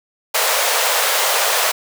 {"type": "high-pass noise", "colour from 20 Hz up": "pink", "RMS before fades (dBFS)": -17, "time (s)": [0.34, 1.72], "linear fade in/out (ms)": 10, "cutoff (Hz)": 480, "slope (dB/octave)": 48, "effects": []}